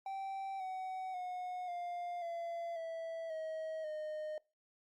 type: tone with pitch steps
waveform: triangle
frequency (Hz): 777 / 751.4 / 726.6 / 702.7 / 679.6 / 657.2 / 635.5 / 614.6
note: G5 / F#5 / F#5 / F5 / F5 / E5 / D#5 / D#5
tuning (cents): -16 / +26 / -32 / +10 / -47 / -5 / +36 / -21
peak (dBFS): -37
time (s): 0.06-4.38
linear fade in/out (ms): 2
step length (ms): 540
effects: noise-tail reverb RT60 0.3 s tail -24 dB re dry + Opus 48 kbps